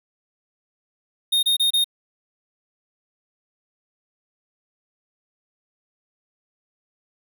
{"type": "tone bursts", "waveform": "square", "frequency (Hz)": 3695, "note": "A#7", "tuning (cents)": -16, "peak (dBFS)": -17, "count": 4, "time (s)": [1.32, 1.844], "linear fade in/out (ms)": 10, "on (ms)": 110, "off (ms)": 28, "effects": []}